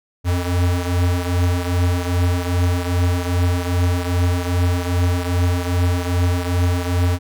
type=beating tone pair; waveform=square; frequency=87.9 / 90.4 Hz; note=F2 / F#2; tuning=+12 / -40 cents; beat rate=2.5 Hz; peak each=-18 / -23 dBFS; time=0.24-7.19 s; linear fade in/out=50 ms; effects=none